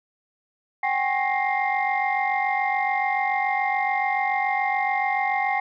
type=tone cluster; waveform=sine; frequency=761 / 808 / 1089 / 1871 / 2103 Hz; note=F#5 / G#5 / C#6 / A#6 / C7; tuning=+48 / -48 / -31 / +6 / +8 cents; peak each=-26 / -24 / -32 / -32 / -26 dBFS; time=0.83-5.6 s; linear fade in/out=5 ms; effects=tanh soft clip ceiling -12 dBFS